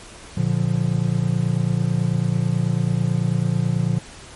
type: chord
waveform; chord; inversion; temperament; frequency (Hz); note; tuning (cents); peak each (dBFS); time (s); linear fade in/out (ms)
triangle; Bb major; none; just; 116.54 / 145.68 / 174.81; Bb2 / D3 / F3; 0 / -14 / +2; -20; 0.37-3.99; 5
effects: pink hiss -41 dBFS RMS until 4.35 s + MP3 48 kbps